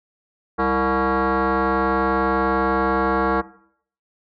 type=tone with frequency modulation; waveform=sine; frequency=328.8 Hz; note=E4; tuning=4 cents flat; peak=-15 dBFS; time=0.58-3.42 s; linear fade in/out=20 ms; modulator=263 Hz; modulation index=4.3; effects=noise-tail reverb RT60 0.6 s tail -18 dB re dry + tanh soft clip ceiling -14 dBFS